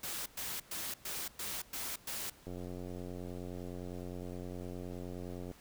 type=noise bursts; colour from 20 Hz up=white; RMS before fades=-40 dBFS; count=7; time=0.03-2.3 s; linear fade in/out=5 ms; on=230 ms; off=110 ms
type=click train; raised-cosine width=2 ms; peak=-31 dBFS; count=274; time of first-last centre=2.47-5.513 s; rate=89.7 Hz
effects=pink hiss -60 dBFS RMS until 5.6 s